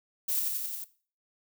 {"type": "noise with echo", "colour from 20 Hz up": "violet", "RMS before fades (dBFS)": -29, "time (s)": [0.28, 0.4], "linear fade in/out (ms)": 10, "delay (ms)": 89, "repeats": 5, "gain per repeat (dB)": -2, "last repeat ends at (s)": 0.845, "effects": ["noise-tail reverb RT60 0.4 s tail -17 dB re dry"]}